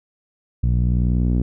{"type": "tone with low-pass filter sweep", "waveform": "sawtooth", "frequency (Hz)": 60.6, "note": "B1", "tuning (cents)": -32, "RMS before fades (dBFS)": -18, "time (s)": [0.63, 1.42], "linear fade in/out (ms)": 5, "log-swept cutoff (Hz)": [140, 260], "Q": 1.7, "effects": []}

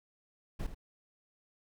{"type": "noise with echo", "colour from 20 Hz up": "brown", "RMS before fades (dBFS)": -35, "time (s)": [0.59, 0.67], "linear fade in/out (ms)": 10, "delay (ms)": 77, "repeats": 1, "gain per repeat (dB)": -10, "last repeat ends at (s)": 0.747, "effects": []}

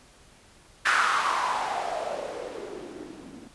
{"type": "noise with low-pass filter sweep", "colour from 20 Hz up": "violet", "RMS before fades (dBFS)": -29, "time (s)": [0.85, 3.48], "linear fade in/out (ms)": 10, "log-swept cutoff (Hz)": [1500, 230], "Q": 4.6, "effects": ["pink hiss -55 dBFS RMS until 3.54 s", "resampled to 24000 Hz"]}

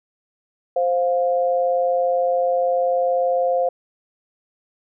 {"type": "tone pair together", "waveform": "sine", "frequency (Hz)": [523.5, 703], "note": ["C5", "F5"], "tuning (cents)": [1, 11], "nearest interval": "perfect fourth", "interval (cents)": 510, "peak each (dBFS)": [-18, -21], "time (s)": [0.76, 3.69], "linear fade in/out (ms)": 5, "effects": []}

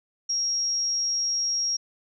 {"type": "tone", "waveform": "sine", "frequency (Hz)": 5600, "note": "F8", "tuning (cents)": 4, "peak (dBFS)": -23, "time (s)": [0.29, 1.77], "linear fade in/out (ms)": 10, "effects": []}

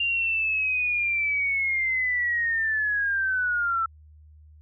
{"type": "linear sweep", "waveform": "sine", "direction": "down", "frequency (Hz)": [2794, 1323], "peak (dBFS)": -22, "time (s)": [0, 3.86], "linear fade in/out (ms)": 5, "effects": ["added 76 Hz sine -48 dBFS peak until 4.61 s"]}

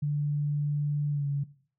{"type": "tone with pitch glide", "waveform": "sine", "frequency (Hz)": [146.5, 141.84], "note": ["D3", "C#3"], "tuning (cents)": [-4, 40], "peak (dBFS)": -25, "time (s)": [0.02, 1.44], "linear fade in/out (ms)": 10, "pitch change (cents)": -56, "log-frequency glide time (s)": [1.1, 1.27], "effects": ["noise-tail reverb RT60 0.5 s tail -18 dB re dry"]}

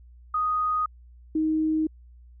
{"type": "tone pair in turn", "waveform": "sine", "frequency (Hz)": [1244.5, 313.7], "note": ["D#6", "D#4"], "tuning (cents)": [0, 14], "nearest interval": "2 octaves", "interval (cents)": 2386, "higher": "first", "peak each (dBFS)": [-22, -21], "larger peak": "second", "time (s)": [[0.34, 0.86], [1.35, 1.87]], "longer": "neither", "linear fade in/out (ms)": 5, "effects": ["added 60 Hz sine -47 dBFS peak until 2.4 s"]}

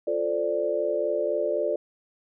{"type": "chord", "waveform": "sine", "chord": "D minor seventh", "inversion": "first", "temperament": "equal", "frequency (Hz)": [349.2, 440, 523.3, 587.3], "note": ["F4", "A4", "C5", "D5"], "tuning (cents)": [0, 0, 0, 0], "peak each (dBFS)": [-31, -29, -31, -26], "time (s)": [0.07, 1.76], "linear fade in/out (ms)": 5, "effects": []}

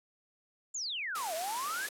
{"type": "exponential two-way sweep", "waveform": "sine", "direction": "down then up", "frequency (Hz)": [7440, 620, 1743], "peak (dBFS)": -34, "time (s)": [0.74, 1.87], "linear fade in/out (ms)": 10, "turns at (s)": 1.34}
{"type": "noise", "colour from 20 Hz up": "white", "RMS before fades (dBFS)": -39, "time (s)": [1.15, 1.89], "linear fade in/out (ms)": 5}
{"effects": ["high-pass 300 Hz 12 dB/octave", "low-pass 12000 Hz 12 dB/octave"]}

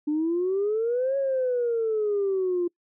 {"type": "exponential two-way sweep", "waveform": "sine", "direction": "up then down", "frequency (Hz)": [293.7, 554.4, 345.3], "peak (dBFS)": -21, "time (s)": [0.07, 2.68], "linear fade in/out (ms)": 10, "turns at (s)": 1.17, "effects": ["noise-tail reverb RT60 0.1 s tail -26 dB re dry", "tanh soft clip ceiling -18 dBFS"]}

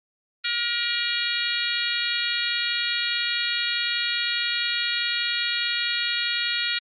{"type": "harmonic tone", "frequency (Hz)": 475.2, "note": "A#4", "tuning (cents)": 33, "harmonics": [3, 4, 5, 6, 7, 8, 9], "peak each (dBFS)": [-31, -31, -31, -31, -31, -31, -31], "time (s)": [0.44, 6.79], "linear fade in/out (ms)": 10, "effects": ["Opus 32 kbps"]}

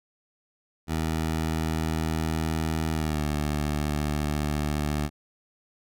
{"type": "tone with pitch glide", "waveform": "15% pulse", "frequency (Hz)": [79.8, 74.46], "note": ["D#2", "D2"], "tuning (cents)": [44, 24], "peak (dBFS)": -19, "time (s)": [0.87, 5.1], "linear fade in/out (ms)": 50, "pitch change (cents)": -120, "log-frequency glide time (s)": [2.92, 3.25], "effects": []}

